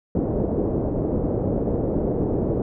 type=low-pass noise; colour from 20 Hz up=white; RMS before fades=-23 dBFS; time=0.15-2.62 s; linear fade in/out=2 ms; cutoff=500 Hz; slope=24 dB/octave; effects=none